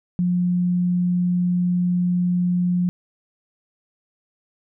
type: tone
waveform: sine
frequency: 178 Hz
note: F3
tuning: 33 cents sharp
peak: -17 dBFS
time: 0.19-2.89 s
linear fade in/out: 0 ms
effects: none